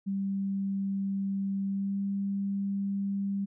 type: tone with pitch glide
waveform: sine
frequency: 196 to 198.05 Hz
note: G3 to G3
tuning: 0 to +18 cents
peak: -28 dBFS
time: 0.06-3.46 s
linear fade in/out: 20 ms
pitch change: +18 cents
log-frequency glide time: 1.68-1.99 s
effects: none